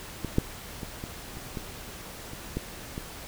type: clicks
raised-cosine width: 3 ms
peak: -18 / -8 / -22 / -23 / -27 / -20 / -27 / -16 / -21 dBFS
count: 9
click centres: 0.247 / 0.384 / 0.832 / 1.039 / 1.371 / 1.572 / 2.334 / 2.57 / 2.979 s
effects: pink hiss -42 dBFS RMS until 3.27 s